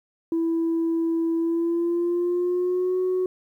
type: tone with pitch glide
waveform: sine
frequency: 330.3 to 368.6 Hz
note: E4 to F#4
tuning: +4 to -7 cents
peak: -19 dBFS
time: 0.32-3.26 s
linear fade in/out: 2 ms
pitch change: +189 cents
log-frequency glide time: 1.36-2.98 s
effects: tanh soft clip ceiling -18 dBFS + 10-bit